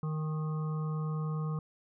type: harmonic tone with a mistuned harmonic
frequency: 154.9 Hz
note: D#3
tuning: 7 cents flat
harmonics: 1 / 3 / 5 / 7 / 8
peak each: -31 / -45 / -53 / -47 / -48 dBFS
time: 0.03-1.59 s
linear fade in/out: 2 ms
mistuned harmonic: 5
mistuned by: +30 cents
effects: none